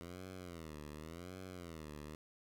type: tone with vibrato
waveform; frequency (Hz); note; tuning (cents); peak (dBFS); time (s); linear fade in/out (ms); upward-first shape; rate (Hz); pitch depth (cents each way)
10% pulse; 83.3; E2; +19; -39; 0.01-2.15; 0; sine; 0.89; 200
effects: none